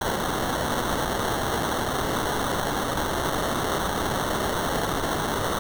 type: noise with sample-and-hold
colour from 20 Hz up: white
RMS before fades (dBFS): -26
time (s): 0.01-5.59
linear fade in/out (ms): 5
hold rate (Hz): 2450
effects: none